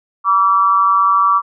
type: tone with amplitude modulation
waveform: sine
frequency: 1154 Hz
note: D6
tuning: 31 cents flat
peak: -6 dBFS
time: 0.24-1.42 s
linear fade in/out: 50 ms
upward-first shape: sine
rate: 189 Hz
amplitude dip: 70%
effects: none